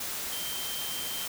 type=tone in noise; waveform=sine; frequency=3140 Hz; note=G7; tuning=2 cents sharp; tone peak=-38 dBFS; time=0.32-1.26 s; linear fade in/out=5 ms; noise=white; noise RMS=-35 dBFS; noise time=0-1.28 s; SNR=-6 dB; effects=none